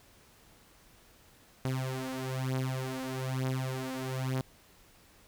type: beating tone pair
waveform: sawtooth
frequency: 130 / 131.1 Hz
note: C3 / C3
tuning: -11 / +4 cents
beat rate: 1.1 Hz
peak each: -31 dBFS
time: 1.65-4.41 s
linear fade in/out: 0 ms
effects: pink hiss -60 dBFS RMS until 5.27 s